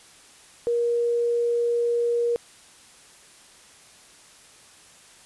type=tone; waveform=sine; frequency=473.6 Hz; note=A#4; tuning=27 cents sharp; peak=-20 dBFS; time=0.67-2.36 s; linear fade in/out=0 ms; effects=white hiss -51 dBFS RMS until 5.25 s + resampled to 24000 Hz